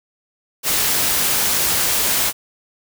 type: noise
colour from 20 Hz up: white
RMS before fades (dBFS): -18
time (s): 0.63-2.33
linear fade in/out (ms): 50
effects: none